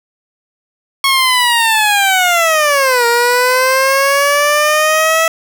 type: linear two-way sweep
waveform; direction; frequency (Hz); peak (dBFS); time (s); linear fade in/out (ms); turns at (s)
15% pulse; down then up; 1100 to 467.9 to 655; -3; 1.04-5.28; 2; 3.06
effects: none